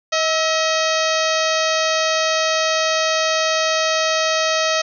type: harmonic tone with a mistuned harmonic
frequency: 635 Hz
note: D#5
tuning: 35 cents sharp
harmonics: 1 / 2 / 3 / 4 / 5 / 6 / 7 / 8 / 9 / 10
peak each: -20 / -23 / -25 / -26 / -27 / -28 / -28 / -29 / -30 / -30 dBFS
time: 0.12-4.82 s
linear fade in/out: 10 ms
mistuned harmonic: 2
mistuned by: +49 cents
effects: none